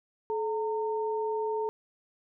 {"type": "tone pair together", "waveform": "sine", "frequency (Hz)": [431.4, 914], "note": ["A4", "A#5"], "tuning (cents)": [-34, -34], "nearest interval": "octave + minor second", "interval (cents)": 1300, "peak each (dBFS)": [-29, -33], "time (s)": [0.3, 1.69], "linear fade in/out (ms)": 0, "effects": []}